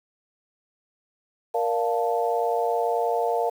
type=chord; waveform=sine; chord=Bb major seventh; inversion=none; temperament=equal with one note detuned; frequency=469.1 / 587.3 / 698.5 / 880 Hz; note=Bb4 / D5 / F5 / A5; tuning=+11 / 0 / 0 / 0 cents; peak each=-25 / -31 / -25 / -29 dBFS; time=1.54-3.5 s; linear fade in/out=10 ms; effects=8-bit